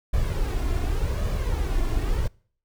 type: noise with flanger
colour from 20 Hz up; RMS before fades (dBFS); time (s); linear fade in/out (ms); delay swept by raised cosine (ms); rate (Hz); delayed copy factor
brown; -24; 0.13-2.28; 10; 1.7 to 2.9; 0.87; +0.55
effects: noise-tail reverb RT60 0.5 s tail -25 dB re dry